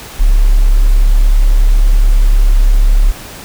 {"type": "tone", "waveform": "sine", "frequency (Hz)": 35.09, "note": "C#1", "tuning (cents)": 22, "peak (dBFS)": -4, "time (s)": [0.19, 3.12], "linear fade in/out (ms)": 20, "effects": ["pink hiss -30 dBFS RMS until 3.44 s"]}